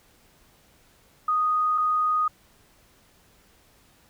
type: tone pair in turn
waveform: sine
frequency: 1242 / 1242 Hz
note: D#6 / D#6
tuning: -3 / -3 cents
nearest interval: unison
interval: 0 cents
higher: neither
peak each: -20 dBFS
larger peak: neither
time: 1.28-1.78 / 1.78-2.28 s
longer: neither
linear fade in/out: 5 ms
effects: pink hiss -59 dBFS RMS until 4.09 s